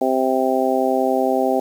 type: harmonic tone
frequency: 130.81 Hz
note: C3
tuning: in tune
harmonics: 2 / 3 / 4 / 5 / 6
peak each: -22 / -22 / -22 / -22 / -22 dBFS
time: 0.01-1.6 s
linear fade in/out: 5 ms
effects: 7-bit